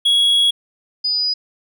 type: tone pair in turn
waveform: triangle / sine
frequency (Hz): 3333 / 4951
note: G#7 / D#8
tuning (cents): +5 / -9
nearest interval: perfect fifth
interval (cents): 686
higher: second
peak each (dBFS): -10 / -16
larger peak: first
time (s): 0.05-0.51 / 1.04-1.34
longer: first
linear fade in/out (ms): 10
effects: none